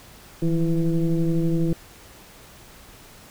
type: tone with frequency modulation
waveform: sine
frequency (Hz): 163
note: E3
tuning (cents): -19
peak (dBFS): -18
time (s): 0.42-1.73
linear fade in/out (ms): 2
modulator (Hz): 169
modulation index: 1.2
effects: pink hiss -47 dBFS RMS until 3.3 s